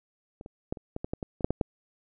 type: clicks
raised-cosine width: 2 ms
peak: -29 / -29 / -16 / -29 / -20 / -19 / -17 / -20 / -26 / -8 / -13 / -11 dBFS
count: 12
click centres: 0.411 / 0.461 / 0.725 / 0.772 / 0.964 / 1.045 / 1.135 / 1.228 / 1.408 / 1.445 / 1.506 / 1.612 s
effects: none